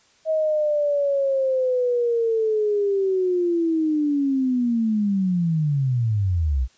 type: linear sweep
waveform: sine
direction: down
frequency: 638 to 58.27 Hz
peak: -18 dBFS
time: 0.25-6.68 s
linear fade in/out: 50 ms
effects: white hiss -58 dBFS RMS until 6.77 s + resampled to 16000 Hz